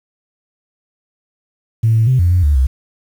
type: tone with pitch steps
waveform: sine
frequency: 112.6 / 111.9 / 129 / 87.3 / 89.7 / 73.2 / 65.5 Hz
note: A2 / A2 / C3 / F2 / F2 / D2 / C2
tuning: +40 / +30 / -24 / 0 / +47 / -5 / +2 cents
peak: -8 dBFS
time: 1.83-2.67 s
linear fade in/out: 10 ms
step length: 120 ms
effects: tanh soft clip ceiling -4 dBFS + 7-bit